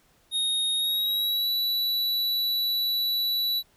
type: tone with pitch glide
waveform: square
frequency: 3729 to 3942 Hz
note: A#7 to B7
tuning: 0 to -4 cents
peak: -24 dBFS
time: 0.31-3.63 s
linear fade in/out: 50 ms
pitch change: +96 cents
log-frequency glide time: 0.75-1.49 s
effects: pink hiss -63 dBFS RMS until 3.76 s